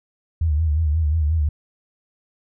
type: tone with vibrato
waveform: sine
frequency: 77.78 Hz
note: D#2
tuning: in tune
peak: -16 dBFS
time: 0.41-1.49 s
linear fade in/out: 5 ms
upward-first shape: sine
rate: 5.6 Hz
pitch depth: 100 cents each way
effects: none